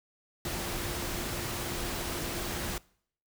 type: tone in noise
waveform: sine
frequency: 349.2 Hz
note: F4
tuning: in tune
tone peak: -43 dBFS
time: 0.45-2.78 s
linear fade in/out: 2 ms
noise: pink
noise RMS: -35 dBFS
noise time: 0.45-2.78 s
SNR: -11 dB
effects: noise-tail reverb RT60 0.6 s tail -23 dB re dry